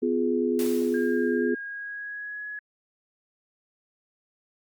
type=chord; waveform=sine; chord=F diminished; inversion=second; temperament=just; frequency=251.4 / 349.2 / 419.1 Hz; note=Cb4 / F4 / Ab4; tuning=+31 / 0 / +16 cents; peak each=-26 / -27 / -26 dBFS; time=0.02-1.55 s; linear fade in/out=10 ms
type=noise with exponential decay; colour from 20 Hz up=white; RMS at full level=-35 dBFS; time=0.59-1.51 s; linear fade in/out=2 ms; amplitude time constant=200 ms
type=tone with pitch glide; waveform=sine; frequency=1615 to 1685.5 Hz; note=G#6 to G#6; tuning=-49 to +25 cents; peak=-33 dBFS; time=0.94-2.59 s; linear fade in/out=2 ms; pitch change=+74 cents; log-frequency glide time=1.34-2.46 s
effects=Opus 32 kbps